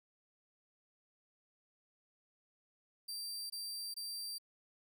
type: tone bursts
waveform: sawtooth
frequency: 4699 Hz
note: D8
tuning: in tune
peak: -38 dBFS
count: 3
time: 3.08-4.384 s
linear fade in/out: 10 ms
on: 420 ms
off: 22 ms
effects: none